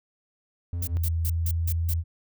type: tone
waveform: triangle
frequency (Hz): 86.3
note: F2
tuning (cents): -20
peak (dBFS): -25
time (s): 0.73-0.97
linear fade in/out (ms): 0
type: noise bursts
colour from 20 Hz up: violet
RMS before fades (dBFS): -32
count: 6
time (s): 0.82-1.938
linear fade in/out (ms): 5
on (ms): 53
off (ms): 160
type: tone with pitch glide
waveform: sine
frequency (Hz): 82.41 to 83.18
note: E2 to E2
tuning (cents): 0 to +16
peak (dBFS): -23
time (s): 0.85-2.04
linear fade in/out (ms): 50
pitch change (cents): +16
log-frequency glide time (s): 1.13-1.4
effects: none